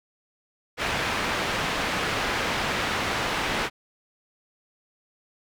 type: low-pass noise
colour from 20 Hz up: white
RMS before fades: -27 dBFS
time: 0.77-3.7 s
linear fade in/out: 50 ms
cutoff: 2400 Hz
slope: 12 dB/octave
effects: none